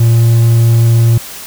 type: tone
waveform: triangle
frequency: 115.8 Hz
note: A#2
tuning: 11 cents flat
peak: -3 dBFS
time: 0-1.18 s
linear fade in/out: 5 ms
effects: white hiss -28 dBFS RMS until 1.46 s